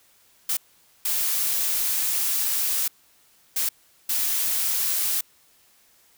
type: noise bursts at uneven times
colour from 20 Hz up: blue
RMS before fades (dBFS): -24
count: 4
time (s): 0.49-0.57 / 1.05-2.88 / 3.56-3.69 / 4.09-5.21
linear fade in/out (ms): 5
effects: white hiss -59 dBFS RMS until 6.17 s